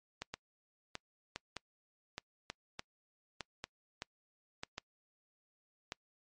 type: two click trains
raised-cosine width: 0.2 ms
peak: -22 / -22 dBFS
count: 6 / 8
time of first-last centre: 0.22-5.921 / 0.34-4.634 s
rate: 0.877 / 1.63 Hz
effects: noise-tail reverb RT60 0.1 s tail -26 dB re dry + MP3 48 kbps